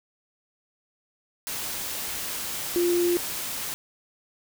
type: tone in noise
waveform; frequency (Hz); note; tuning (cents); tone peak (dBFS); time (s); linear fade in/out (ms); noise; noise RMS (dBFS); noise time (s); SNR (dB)
sine; 349.2; F4; 0; -20; 2.76-3.17; 0; white; -32; 1.47-3.74; +9
effects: none